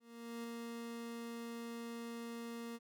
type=tone with ADSR envelope; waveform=30% pulse; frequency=233.1 Hz; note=A#3; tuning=in tune; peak=-39 dBFS; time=0-2.79 s; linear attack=440 ms; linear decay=4 ms; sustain=-2 dB; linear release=40 ms; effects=none